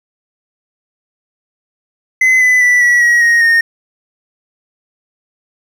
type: tone with pitch steps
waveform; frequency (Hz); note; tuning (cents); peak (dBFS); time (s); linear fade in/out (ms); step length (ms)
triangle; 2038 / 2004 / 1970.9 / 1938.1 / 1905.9 / 1874.3 / 1843.1; C7 / B6 / B6 / B6 / A#6 / A#6 / A#6; -46 / +25 / -4 / -33 / +38 / +9 / -20; -5; 2.21-3.61; 5; 200
effects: none